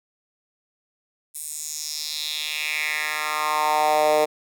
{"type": "tone with high-pass filter sweep", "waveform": "10% pulse", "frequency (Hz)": 152.4, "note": "D#3", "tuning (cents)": -36, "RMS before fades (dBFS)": -24, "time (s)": [1.34, 4.26], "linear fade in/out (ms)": 20, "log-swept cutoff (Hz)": [9600, 510], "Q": 3.2, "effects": []}